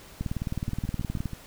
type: two click trains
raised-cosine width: 5 ms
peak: -17 / -22 dBFS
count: 21 / 5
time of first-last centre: 0.21-1.257 / 0.69-1.333 s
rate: 19.1 / 6.22 Hz
effects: pink hiss -49 dBFS RMS until 1.46 s